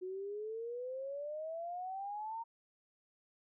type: exponential sweep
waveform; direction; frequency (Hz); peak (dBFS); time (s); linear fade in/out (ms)
sine; up; 363.6 to 928; -39; 0.01-2.44; 20
effects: none